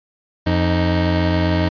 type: tone pair together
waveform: 25% pulse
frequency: 87.31 / 311.1 Hz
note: F2 / D#4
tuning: 0 / 0 cents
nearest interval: octave + minor seventh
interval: 2200 cents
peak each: -13 / -16 dBFS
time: 0.46-1.69 s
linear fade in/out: 10 ms
effects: resampled to 11025 Hz